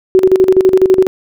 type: tone with tremolo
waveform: sine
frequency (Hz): 375.6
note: F#4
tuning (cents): +26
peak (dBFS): -3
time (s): 0.15-1.07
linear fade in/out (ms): 0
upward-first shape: square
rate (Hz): 12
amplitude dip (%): 75
effects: none